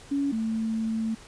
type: tone pair in turn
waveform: sine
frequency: 280.6 / 222.7 Hz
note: C#4 / A3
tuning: +21 / +21 cents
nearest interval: major third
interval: 400 cents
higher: first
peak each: -23 / -25 dBFS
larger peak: first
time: 0.11-0.32 / 0.32-1.15 s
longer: second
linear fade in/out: 10 ms
effects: pink hiss -49 dBFS RMS until 1.27 s + resampled to 22050 Hz